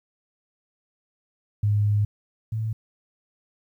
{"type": "tone pair in turn", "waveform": "sine", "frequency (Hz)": [103.83, 110.48], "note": ["G#2", "A2"], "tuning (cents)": [0, 8], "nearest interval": "minor second", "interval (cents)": 108, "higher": "second", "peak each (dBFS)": [-18, -24], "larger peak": "first", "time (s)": [[1.63, 2.05], [2.52, 2.73]], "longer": "first", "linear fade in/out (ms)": 5, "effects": ["10-bit"]}